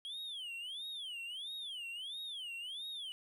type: tone with vibrato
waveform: triangle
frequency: 3206 Hz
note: G7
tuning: 38 cents sharp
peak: -40 dBFS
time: 0.05-3.12 s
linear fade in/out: 0 ms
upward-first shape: sine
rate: 1.5 Hz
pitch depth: 280 cents each way
effects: 13-bit